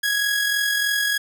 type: tone with amplitude modulation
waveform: sawtooth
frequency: 1661.2 Hz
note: G#6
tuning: in tune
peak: -14 dBFS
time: 0.03-1.18 s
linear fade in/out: 10 ms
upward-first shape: sine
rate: 43.2 Hz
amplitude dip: 40%
effects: none